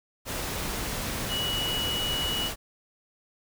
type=tone in noise; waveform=sine; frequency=2930 Hz; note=F#7; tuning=18 cents flat; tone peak=-28 dBFS; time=1.28-2.51 s; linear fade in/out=50 ms; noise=pink; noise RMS=-32 dBFS; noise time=0.25-2.56 s; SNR=+1 dB; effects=none